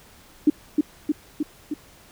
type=tone with echo; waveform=sine; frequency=299.8 Hz; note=D4; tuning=36 cents sharp; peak=-11 dBFS; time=0.47-0.5 s; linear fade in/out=5 ms; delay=310 ms; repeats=4; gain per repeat=-3 dB; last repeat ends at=1.74 s; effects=pink hiss -51 dBFS RMS until 2.11 s